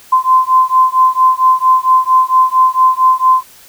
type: beating tone pair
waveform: sine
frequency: 1031 / 1035.4 Hz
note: C6 / C6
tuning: -26 / -18 cents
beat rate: 4.4 Hz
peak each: -10 dBFS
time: 0.12-3.43 s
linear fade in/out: 10 ms
effects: white hiss -41 dBFS RMS until 3.68 s